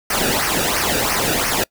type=noise with flanger; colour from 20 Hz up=pink; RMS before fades=-19 dBFS; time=0.1-1.64 s; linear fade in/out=5 ms; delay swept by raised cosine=0.26 to 0.97 ms; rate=2.9 Hz; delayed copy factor=-0.7; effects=noise-tail reverb RT60 0.1 s tail -24 dB re dry